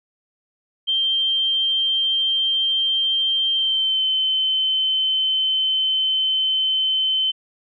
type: tone with pitch glide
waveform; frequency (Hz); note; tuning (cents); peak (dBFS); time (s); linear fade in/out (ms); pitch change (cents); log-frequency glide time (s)
sine; 3153 to 3070; G7 to G7; +9 to -37; -17; 0.87-7.32; 20; -46; 3.5-4.04
effects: none